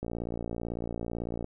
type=click train; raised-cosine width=2 ms; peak=-21 dBFS; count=83; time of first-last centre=0.03-1.444 s; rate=58 Hz; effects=none